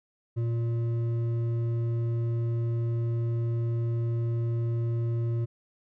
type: tone with hard clipping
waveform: sine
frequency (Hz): 116.54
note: A#2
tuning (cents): 0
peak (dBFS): -27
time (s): 0.36-5.46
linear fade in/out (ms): 20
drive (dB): 7
effects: none